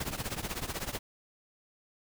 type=noise with tremolo; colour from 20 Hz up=pink; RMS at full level=-33 dBFS; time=0-0.99 s; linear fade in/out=5 ms; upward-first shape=triangle; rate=16 Hz; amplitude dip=90%
type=click train; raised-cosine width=5 ms; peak=-30 dBFS; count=4; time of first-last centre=0.11-0.879 s; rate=3.9 Hz
effects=none